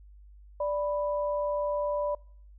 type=tone pair together; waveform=sine; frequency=587.3 / 987.8 Hz; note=D5 / B5; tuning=0 / 0 cents; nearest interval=major sixth; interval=900 cents; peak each=-27 / -34 dBFS; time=0.6-2.15 s; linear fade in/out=5 ms; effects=noise-tail reverb RT60 0.6 s tail -26 dB re dry + added 50 Hz sine -49 dBFS peak until 2.58 s